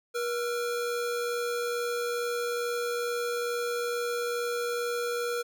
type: tone pair together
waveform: square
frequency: 479.4 / 1355.9 Hz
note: A#4 / E6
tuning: +48 / +48 cents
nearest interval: octave + tritone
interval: 1800 cents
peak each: -30 / -37 dBFS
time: 0.14-5.43 s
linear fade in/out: 20 ms
effects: none

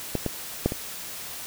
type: clicks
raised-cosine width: 2 ms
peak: -11 / -12 / -7 / -16 dBFS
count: 4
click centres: 0.153 / 0.263 / 0.66 / 0.721 s
effects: white hiss -37 dBFS RMS until 1.46 s

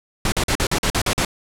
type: noise bursts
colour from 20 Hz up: pink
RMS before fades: -19 dBFS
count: 9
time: 0.25-1.249 s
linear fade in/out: 2 ms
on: 71 ms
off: 45 ms
effects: low-pass 10000 Hz 12 dB/octave

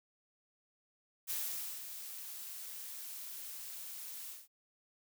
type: noise with ADSR envelope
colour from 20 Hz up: blue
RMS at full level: -37 dBFS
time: 1.27-4.48 s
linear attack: 34 ms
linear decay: 510 ms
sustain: -9 dB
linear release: 190 ms
effects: none

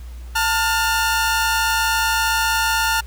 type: tone pair together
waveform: sawtooth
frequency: 893 / 1417.5 Hz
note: A5 / F6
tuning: +25 / +25 cents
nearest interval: minor sixth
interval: 800 cents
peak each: -16 dBFS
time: 0.35-3.01 s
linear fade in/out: 10 ms
effects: added 60 Hz sine -31 dBFS peak until 3.06 s + pink hiss -49 dBFS RMS until 3.06 s

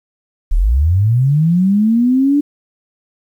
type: linear sweep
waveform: sine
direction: up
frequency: 31.29 to 294.2 Hz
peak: -9 dBFS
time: 0.51-2.41 s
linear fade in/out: 10 ms
effects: 8-bit

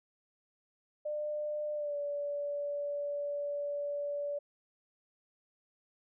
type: tone with pitch glide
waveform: sine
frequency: 599 to 576.9 Hz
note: D5 to D5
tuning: +34 to -31 cents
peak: -33 dBFS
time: 1.05-4.39 s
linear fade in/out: 10 ms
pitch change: -65 cents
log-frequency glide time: 1.74-1.96 s
effects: none

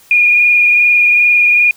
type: tone with frequency modulation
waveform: sine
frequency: 2435 Hz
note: D#7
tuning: 38 cents flat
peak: -6 dBFS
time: 0.11-1.71 s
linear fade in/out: 2 ms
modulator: 22.5 Hz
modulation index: 1.5
effects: white hiss -45 dBFS RMS until 1.76 s

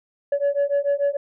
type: beating tone pair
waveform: sine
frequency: 564 / 570.8 Hz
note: C#5 / D5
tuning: +30 / -49 cents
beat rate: 6.8 Hz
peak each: -20 dBFS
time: 0.32-1.17 s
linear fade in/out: 5 ms
effects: tanh soft clip ceiling -15 dBFS

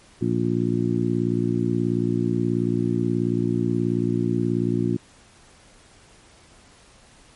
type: harmonic tone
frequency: 58.5 Hz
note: A#1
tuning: 7 cents sharp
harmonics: 2 / 3 / 4 / 5 / 6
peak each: -26 / -26 / -26 / -26 / -26 dBFS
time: 0.21-4.97 s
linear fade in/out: 10 ms
effects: pink hiss -52 dBFS RMS until 7.35 s + MP3 48 kbps

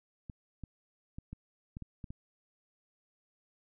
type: clicks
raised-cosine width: 5 ms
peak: -30 dBFS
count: 8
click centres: 0.298 / 0.637 / 1.185 / 1.33 / 1.769 / 1.823 / 2.042 / 2.105 s
effects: none

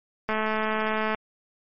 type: click train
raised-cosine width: 0.5 ms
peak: -12 dBFS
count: 187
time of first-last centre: 0.29-1.147 s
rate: 217 Hz
effects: MP3 32 kbps

